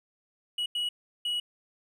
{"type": "tone bursts at uneven times", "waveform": "triangle", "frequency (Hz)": 2919, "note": "F#7", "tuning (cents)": -24, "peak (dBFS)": -26, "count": 3, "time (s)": [[0.58, 0.66], [0.75, 0.89], [1.25, 1.4]], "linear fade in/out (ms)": 5, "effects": []}